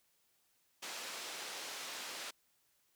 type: band-pass noise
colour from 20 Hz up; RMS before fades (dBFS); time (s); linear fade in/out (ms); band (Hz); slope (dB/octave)
white; -45; 0.82-2.31; 10; 330 to 5700; 12
effects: white hiss -75 dBFS RMS until 2.95 s